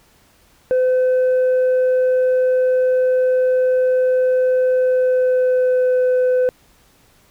sine tone with pitch glide, 510 to 505.3 Hz, C5 to B4, -44 to +40 cents, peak -10 dBFS, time 0.71-6.49 s, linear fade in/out 0 ms, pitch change -16 cents, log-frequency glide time 4.73-6.02 s, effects tanh soft clip ceiling -12 dBFS + pink hiss -54 dBFS RMS until 7.3 s

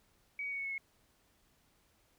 sine tone with pitch steps, 2267 / 2249 / 2231 / 2213 / 2195 / 2177 Hz, C#7 / C#7 / C#7 / C#7 / C#7 / C#7, +38 / +24 / +11 / -3 / -18 / -32 cents, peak -36 dBFS, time 0.39-0.78 s, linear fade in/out 2 ms, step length 65 ms, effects pink hiss -71 dBFS RMS until 2.18 s

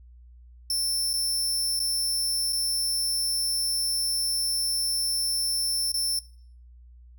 sawtooth tone with dropouts, 5360 Hz, E8, 28 cents sharp, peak -21 dBFS, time 0.7-6.19 s, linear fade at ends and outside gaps 2 ms, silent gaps 1.132-1.137 / 1.793-1.8 / 2.525-2.529 / 5.919-5.941 s, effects noise-tail reverb RT60 0.5 s tail -19 dB re dry + added 60 Hz sine -47 dBFS peak until 7.18 s

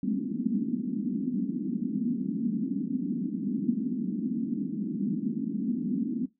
white band-pass noise, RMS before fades -30 dBFS, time 0.03-6.26 s, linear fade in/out 2 ms, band 190 to 270 Hz, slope 48 dB/octave, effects noise-tail reverb RT60 0.2 s tail -19 dB re dry

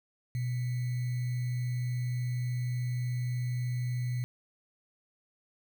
sine tone with sample-and-hold, 123.47 Hz, B2, in tune, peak -29 dBFS, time 0.35-4.24 s, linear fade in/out 0 ms, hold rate 2100 Hz, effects none

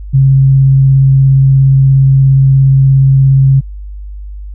sine tone with vibrato, 135.1 Hz, C#3, 44 cents flat, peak -3 dBFS, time 0.13-3.61 s, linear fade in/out 20 ms, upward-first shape square, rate 17 Hz, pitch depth 8 cents each way, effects added 50 Hz sine -22 dBFS peak until 4.54 s

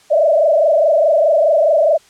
sine tone with frequency modulation, 622 Hz, D#5, 1 cent flat, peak -9 dBFS, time 0.1-1.98 s, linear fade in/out 20 ms, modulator 24.8 Hz, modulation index 2, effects white hiss -49 dBFS RMS until 2.09 s + low-pass 8000 Hz 12 dB/octave

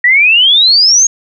sine exponential sweep, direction up, 1895 to 6645 Hz, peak -4 dBFS, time 0.04-1.07 s, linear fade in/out 5 ms, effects none

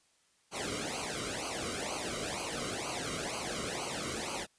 pink noise with flanger, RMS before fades -37 dBFS, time 0.51-4.47 s, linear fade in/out 50 ms, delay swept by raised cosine 0.55 to 1.18 ms, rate 2.1 Hz, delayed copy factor -0.95, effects white hiss -70 dBFS RMS until 4.58 s + resampled to 22050 Hz

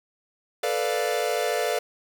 45% pulse chord, B half-diminished seventh, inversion third, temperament equal, 440 / 493.9 / 587.3 / 698.5 Hz, A4 / B4 / D5 / F5, 0 / 0 / 0 / 0 cents, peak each -29 dBFS, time 0.63-1.79 s, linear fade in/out 5 ms, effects 9-bit

